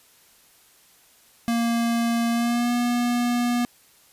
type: tone with pitch glide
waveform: square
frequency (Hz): 233.1 to 241.5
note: A#3 to B3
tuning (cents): 0 to -39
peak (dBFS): -21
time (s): 1.48-3.65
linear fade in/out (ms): 0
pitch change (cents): +61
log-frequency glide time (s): 2.31-2.72
effects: white hiss -56 dBFS RMS until 4.12 s + resampled to 32000 Hz